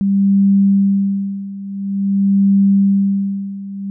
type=tone with tremolo; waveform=sine; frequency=197.3 Hz; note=G3; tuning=11 cents sharp; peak=-8 dBFS; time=0.01-3.9 s; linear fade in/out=0 ms; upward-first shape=sine; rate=0.48 Hz; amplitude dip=85%; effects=none